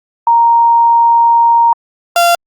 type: tone pair in turn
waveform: sine / 35% pulse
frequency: 932.3 / 690.6 Hz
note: A#5 / F5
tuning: 0 / -20 cents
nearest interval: perfect fourth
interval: 520 cents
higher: first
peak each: -5 dBFS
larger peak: neither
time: 0.27-1.73 / 2.16-2.35 s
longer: first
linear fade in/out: 2 ms
effects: Opus 48 kbps